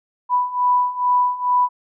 sine beating tone pair, 988 / 990.3 Hz, B5 / B5, 0 / +4 cents, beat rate 2.3 Hz, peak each -20 / -17 dBFS, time 0.29-1.69 s, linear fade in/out 50 ms, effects none

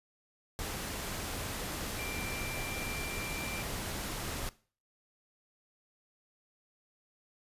sine tone in noise, 2362 Hz, D7, 9 cents sharp, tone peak -40 dBFS, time 1.99-3.62 s, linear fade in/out 0 ms, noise pink, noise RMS -38 dBFS, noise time 0.59-4.49 s, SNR -5 dB, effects noise-tail reverb RT60 0.4 s tail -19 dB re dry + resampled to 32000 Hz

